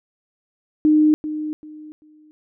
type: tone with echo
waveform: sine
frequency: 305.8 Hz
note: D#4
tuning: 30 cents flat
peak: -11 dBFS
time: 0.85-1.14 s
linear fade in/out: 0 ms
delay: 390 ms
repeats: 3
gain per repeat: -12 dB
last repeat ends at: 2.31 s
effects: none